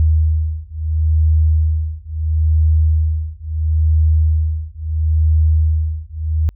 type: beating tone pair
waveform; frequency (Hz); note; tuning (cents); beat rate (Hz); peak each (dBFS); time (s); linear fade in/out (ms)
sine; 78.2 / 78.94; D#2 / D#2; +9 / +26; 0.74; -15; 0-6.49; 0
effects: added 50 Hz sine -40 dBFS peak until 6.55 s